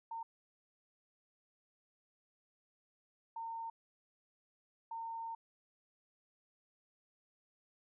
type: tone bursts at uneven times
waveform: sine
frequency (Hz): 912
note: A#5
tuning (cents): -38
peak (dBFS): -40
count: 3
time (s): 0.11-0.23 / 3.36-3.7 / 4.91-5.35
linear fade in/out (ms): 5
effects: none